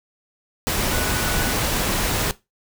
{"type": "tone in noise", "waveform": "sine", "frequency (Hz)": 1479, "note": "F#6", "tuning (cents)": -1, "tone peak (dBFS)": -30, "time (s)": [0.92, 1.52], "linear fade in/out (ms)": 0, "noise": "pink", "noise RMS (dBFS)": -22, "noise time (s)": [0.67, 2.31], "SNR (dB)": -11, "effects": ["noise-tail reverb RT60 0.2 s tail -17 dB re dry"]}